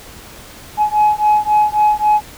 sine beating tone pair, 843 / 846.7 Hz, G#5 / G#5, +26 / +33 cents, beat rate 3.7 Hz, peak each -12 dBFS, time 0.77-2.21 s, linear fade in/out 50 ms, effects tanh soft clip ceiling -6 dBFS + pink hiss -37 dBFS RMS until 2.37 s

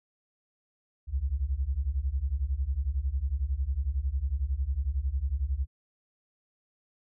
sine beating tone pair, 61.74 / 72.74 Hz, B1 / D2, 0 / -16 cents, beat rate 11 Hz, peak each -30 / -29 dBFS, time 1.07-5.67 s, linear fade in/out 50 ms, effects none

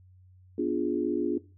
sine chord, B diminished seventh, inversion none, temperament equal, 246.9 / 293.7 / 349.2 / 415.3 Hz, B3 / D4 / F4 / Ab4, 0 / 0 / 0 / 0 cents, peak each -33 / -29 / -29 / -33 dBFS, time 0.58-1.38 s, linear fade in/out 5 ms, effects noise-tail reverb RT60 0.3 s tail -17 dB re dry + added 92 Hz sine -53 dBFS peak until 1.57 s

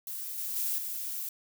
violet noise with level steps, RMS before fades -38 / -35 / -31 / -36 dBFS, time 0.07-1.29 s, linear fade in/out 2 ms, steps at 0.38 / 0.56 / 0.78 s, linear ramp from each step 2 ms, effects none

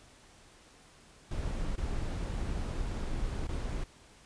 brown noise with dropouts, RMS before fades -34 dBFS, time 1.31-3.84 s, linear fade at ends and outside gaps 5 ms, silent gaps 1.759-1.777 / 3.472-3.488 s, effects pink hiss -58 dBFS RMS until 4.25 s + resampled to 22050 Hz

